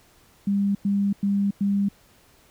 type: tone bursts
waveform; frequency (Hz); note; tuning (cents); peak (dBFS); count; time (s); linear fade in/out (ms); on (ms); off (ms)
sine; 200; G3; +35; -19; 4; 0.47-1.887; 5; 280; 99
effects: pink hiss -57 dBFS RMS until 2.5 s